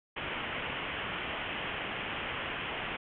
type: low-pass noise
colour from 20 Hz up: white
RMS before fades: -37 dBFS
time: 0.16-2.97 s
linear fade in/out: 10 ms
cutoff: 3200 Hz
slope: 96 dB/octave
effects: none